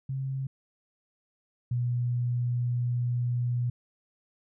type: tone pair in turn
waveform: sine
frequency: 133.9 / 121.83 Hz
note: C3 / B2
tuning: +40 / -23 cents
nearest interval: major second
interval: 163 cents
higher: first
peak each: -29 / -25 dBFS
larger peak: second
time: 0.09-0.47 / 1.71-3.7 s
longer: second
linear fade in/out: 5 ms
effects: none